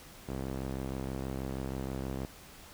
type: tone with band-pass filter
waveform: sawtooth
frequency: 66.3 Hz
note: C2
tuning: 23 cents sharp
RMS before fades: -37 dBFS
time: 0.28-2.26 s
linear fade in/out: 10 ms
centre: 320 Hz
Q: 0.61
effects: pink hiss -52 dBFS RMS until 2.73 s